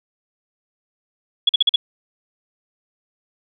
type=tone bursts; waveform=sine; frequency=3371 Hz; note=G#7; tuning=25 cents sharp; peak=-10 dBFS; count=5; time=1.47-1.76 s; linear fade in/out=5 ms; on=22 ms; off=45 ms; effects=none